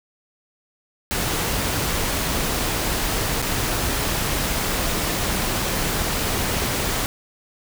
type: noise with dropouts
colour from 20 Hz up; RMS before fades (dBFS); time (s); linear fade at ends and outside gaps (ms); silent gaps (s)
pink; -23; 1.11-7.06; 0; 3.418-3.425
effects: none